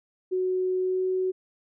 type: tone with pitch glide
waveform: sine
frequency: 370 to 372.6 Hz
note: F#4 to F#4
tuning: 0 to +12 cents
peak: -23 dBFS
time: 0.31-1.32 s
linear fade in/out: 20 ms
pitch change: +12 cents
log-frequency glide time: 0.79-1.04 s
effects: none